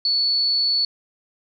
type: tone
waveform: sine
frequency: 4435 Hz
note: C#8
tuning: in tune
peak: -17 dBFS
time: 0.05-0.85 s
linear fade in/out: 2 ms
effects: none

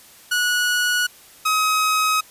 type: tone pair in turn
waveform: sawtooth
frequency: 1464 / 1268.8 Hz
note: F#6 / D#6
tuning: -19 / +33 cents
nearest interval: major second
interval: 248 cents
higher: first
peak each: -14 / -13 dBFS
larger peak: second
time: 0.31-1.07 / 1.45-2.21 s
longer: neither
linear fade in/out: 10 ms
effects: white hiss -47 dBFS RMS until 2.3 s + resampled to 32000 Hz

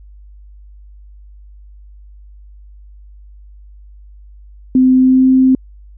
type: tone with pitch glide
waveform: sine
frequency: 257.8 to 260.6 Hz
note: C4 to C4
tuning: -26 to -7 cents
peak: -6 dBFS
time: 4.75-5.55 s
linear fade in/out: 2 ms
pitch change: +19 cents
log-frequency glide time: 4.97-5.28 s
effects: added 50 Hz sine -36 dBFS peak until 5.97 s

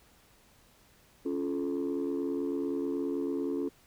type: chord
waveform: sine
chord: Db augmented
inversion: none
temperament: just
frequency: 277.2 / 346.5 / 433.1 Hz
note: Db4 / F4 / A4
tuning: 0 / -14 / -27 cents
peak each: -31 / -33 / -34 dBFS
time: 1.25-3.69 s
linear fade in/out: 10 ms
effects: tanh soft clip ceiling -25 dBFS + pink hiss -62 dBFS RMS until 3.86 s

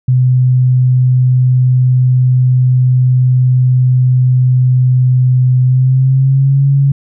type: tone with pitch glide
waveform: sine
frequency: 127.1 to 138.6 Hz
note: C3 to C#3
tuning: -50 to 0 cents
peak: -6 dBFS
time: 0.08-6.92 s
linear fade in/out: 5 ms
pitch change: +150 cents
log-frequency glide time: 5.63-6.66 s
effects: none

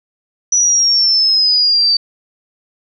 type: exponential sweep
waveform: sine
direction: down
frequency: 5920 to 4600 Hz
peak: -9 dBFS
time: 0.52-1.97 s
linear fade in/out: 5 ms
effects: none

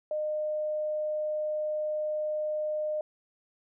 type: tone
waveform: sine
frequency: 610 Hz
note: D#5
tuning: 34 cents flat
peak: -28 dBFS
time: 0.11-3.01 s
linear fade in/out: 2 ms
effects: none

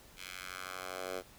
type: tone with high-pass filter sweep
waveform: 10% pulse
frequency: 92.5 Hz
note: F#2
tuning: in tune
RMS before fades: -43 dBFS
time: 0.16-1.23 s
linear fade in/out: 50 ms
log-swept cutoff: 2600 to 460 Hz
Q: 1.4
effects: pink hiss -58 dBFS RMS until 1.38 s

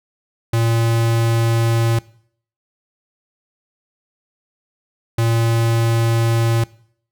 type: tone pair in turn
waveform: square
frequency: 115.1 / 115.1 Hz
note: A#2 / A#2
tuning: -22 / -22 cents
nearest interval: unison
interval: 0 cents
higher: neither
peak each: -15 dBFS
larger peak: neither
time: 0.53-1.99 / 5.18-6.64 s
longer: neither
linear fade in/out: 5 ms
effects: noise-tail reverb RT60 0.6 s tail -21 dB re dry

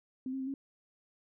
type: tone with pitch steps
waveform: sine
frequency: 259 / 267 / 262.7 / 273.6 Hz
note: C4 / C4 / C4 / C#4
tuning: -17 / +35 / +7 / -23 cents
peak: -34 dBFS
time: 0.26-0.54 s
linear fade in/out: 2 ms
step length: 70 ms
effects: none

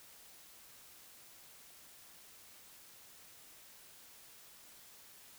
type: silence
effects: white hiss -58 dBFS RMS until 5.38 s

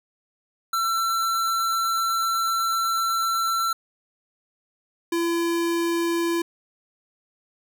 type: tone pair in turn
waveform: square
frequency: 1346 / 338.3 Hz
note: E6 / E4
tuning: +36 / +45 cents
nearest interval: 2 octaves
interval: 2391 cents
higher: first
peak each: -22 dBFS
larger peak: neither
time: 0.73-3.73 / 5.12-6.42 s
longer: first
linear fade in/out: 5 ms
effects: none

